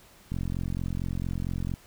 click train, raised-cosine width 5 ms, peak -19 dBFS, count 64, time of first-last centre 0.32-1.739 s, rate 44.4 Hz, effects pink hiss -55 dBFS RMS until 1.86 s

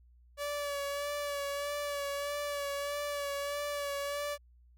sawtooth tone with vibrato, 573 Hz, D5, 43 cents flat, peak -30 dBFS, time 0.37-4.38 s, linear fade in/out 50 ms, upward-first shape sine, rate 1.6 Hz, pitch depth 28 cents each way, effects added 60 Hz sine -58 dBFS peak until 4.77 s

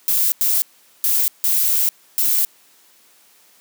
violet noise bursts at uneven times, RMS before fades -17 dBFS, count 5, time 0.08-0.32 / 0.41-0.62 / 1.04-1.28 / 1.44-1.89 / 2.18-2.45 s, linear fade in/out 0 ms, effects white hiss -53 dBFS RMS until 3.6 s + high-pass 200 Hz 12 dB/octave

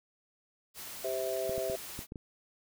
white noise, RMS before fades -44 dBFS, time 0.74-2.07 s, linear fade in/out 50 ms
harmonic tone, 130.81 Hz, C3, in tune, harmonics 3 / 4 / 5, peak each -37 / -37 / -34 dBFS, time 1.04-1.76 s, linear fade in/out 5 ms
clicks, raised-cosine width 3 ms, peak -28 dBFS, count 6, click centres 1.495 / 1.58 / 1.699 / 1.991 / 2.121 / 2.158 s
effects none

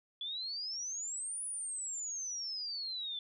sine exponential two-way sweep, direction up then down, 3400 to 9956 to 3481 Hz, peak -37 dBFS, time 0.21-3.19 s, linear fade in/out 2 ms, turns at 1.44 s, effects none

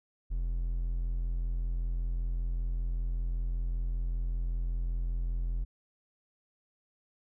triangle tone, 42.59 Hz, F1, 43 cents flat, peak -27 dBFS, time 0.3-5.65 s, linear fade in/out 20 ms, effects none

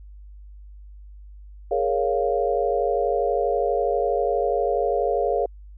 sine chord, Bb minor seventh, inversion third, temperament equal with one note detuned, 413.9 / 466.2 / 554.4 / 698.5 Hz, Ab4 / Bb4 / Db5 / F5, -6 / 0 / 0 / 0 cents, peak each -25 dBFS, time 1.71-5.46 s, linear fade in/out 5 ms, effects added 50 Hz sine -40 dBFS peak until 5.77 s

